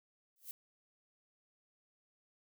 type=noise with exponential growth; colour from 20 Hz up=violet; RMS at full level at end=-41 dBFS; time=0.36-0.51 s; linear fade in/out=1 ms; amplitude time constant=31 ms; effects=none